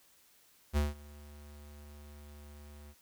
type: tone with ADSR envelope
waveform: square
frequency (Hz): 73.42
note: D2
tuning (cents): 0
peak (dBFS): -26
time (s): 0.73-2.95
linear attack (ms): 39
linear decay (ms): 170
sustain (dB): -24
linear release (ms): 54
effects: white hiss -65 dBFS RMS until 3.01 s